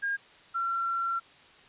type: tone pair in turn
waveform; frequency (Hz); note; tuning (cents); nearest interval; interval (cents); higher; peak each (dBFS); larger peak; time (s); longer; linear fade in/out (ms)
sine; 1619 / 1361.4; G#6 / F6; -45 / -45; minor third; 300; first; -27; neither; 0.02-0.17 / 0.54-1.2; second; 20
effects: white hiss -55 dBFS RMS until 1.68 s + resampled to 8000 Hz